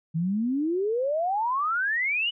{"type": "exponential sweep", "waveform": "sine", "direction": "up", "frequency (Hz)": [155.56, 2997], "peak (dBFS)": -23, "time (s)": [0.14, 2.31], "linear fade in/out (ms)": 20, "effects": []}